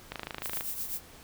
click train, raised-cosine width 0.3 ms, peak -19 dBFS, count 14, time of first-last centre 0.12-0.609 s, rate 26.6 Hz
violet noise with tremolo, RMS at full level -33 dBFS, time 0.41-1.01 s, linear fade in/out 50 ms, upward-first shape triangle, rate 8 Hz, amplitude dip 65%
effects pink hiss -52 dBFS RMS until 1.23 s

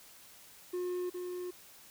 triangle tone with echo, 359.2 Hz, F4, 49 cents sharp, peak -31 dBFS, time 0.73-1.1 s, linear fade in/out 10 ms, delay 410 ms, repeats 1, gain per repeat -4 dB, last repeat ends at 1.51 s, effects white hiss -56 dBFS RMS until 1.9 s

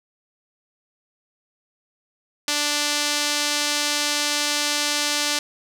sawtooth tone with band-pass filter, 293.7 Hz, D4, in tune, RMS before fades -23 dBFS, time 2.48-5.39 s, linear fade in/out 2 ms, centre 5300 Hz, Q 1, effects none

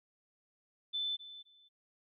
sine tone with echo, 3520 Hz, A7, in tune, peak -33 dBFS, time 0.93-1.17 s, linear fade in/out 20 ms, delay 260 ms, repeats 2, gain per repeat -14 dB, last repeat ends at 1.69 s, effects none

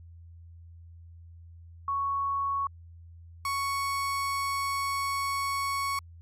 sine / 35% pulse tone pair in turn, 1110 / 1110 Hz, C#6 / C#6, +2 / +2 cents, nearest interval unison, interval 0 cents, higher neither, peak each -26 dBFS, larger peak neither, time 1.88-2.67 / 3.45-5.99 s, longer second, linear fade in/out 2 ms, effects added 84 Hz sine -46 dBFS peak until 6.21 s + MP3 64 kbps

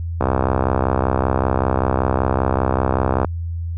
click train, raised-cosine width 1 ms, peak -3 dBFS, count 199, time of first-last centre 0.21-3.247 s, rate 65.2 Hz, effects added 84 Hz sine -22 dBFS peak until 3.77 s

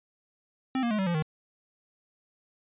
square tone with pitch steps, 261.6 / 235.8 / 212.5 / 191.5 / 172.59 / 155.55 Hz, C4 / A#3 / G#3 / G3 / F3 / D#3, 0 / +20 / +40 / -40 / -20 / 0 cents, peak -26 dBFS, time 0.75-1.224 s, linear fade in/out 2 ms, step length 79 ms, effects resampled to 8000 Hz

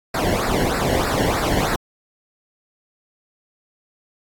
brown noise with flanger, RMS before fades -20 dBFS, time 0.14-1.76 s, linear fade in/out 5 ms, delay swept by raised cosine 0.31 to 0.84 ms, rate 3.2 Hz, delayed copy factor -0.9, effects AAC 64 kbps

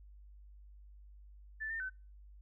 sine tone with pitch steps, 1757 / 1811 / 1521 Hz, A6 / A6 / F#6, -3 / +49 / +47 cents, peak -37 dBFS, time 1.6-1.9 s, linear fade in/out 20 ms, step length 100 ms, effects noise-tail reverb RT60 0.3 s tail -23 dB re dry + added 50 Hz sine -53 dBFS peak until 2.41 s

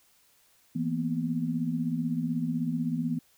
sine tone cluster, 164.6 / 231.5 / 247.5 Hz, E3 / A#3 / B3, -2 / -12 / +4 cents, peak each -31 / -33 / -30 dBFS, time 0.75-3.19 s, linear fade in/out 10 ms, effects white hiss -64 dBFS RMS until 3.37 s

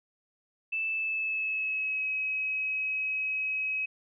sine tone with pitch glide, 2637 to 2550 Hz, E7 to D#7, 0 to +42 cents, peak -28 dBFS, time 0.72-3.86 s, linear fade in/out 10 ms, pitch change -58 cents, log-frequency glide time 0.88-2.07 s, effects none

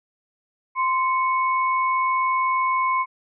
sine tone pair together, 1041 / 2206 Hz, C6 / C#7, -9 / -9 cents, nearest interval octave + minor second, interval 1300 cents, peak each -19 / -27 dBFS, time 0.75-3.06 s, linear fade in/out 50 ms, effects none

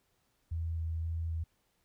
sine tone with vibrato, 81.9 Hz, E2, 11 cents flat, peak -32 dBFS, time 0.51-1.44 s, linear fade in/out 10 ms, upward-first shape square, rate 1.9 Hz, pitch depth 10 cents each way, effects pink hiss -75 dBFS RMS until 1.84 s

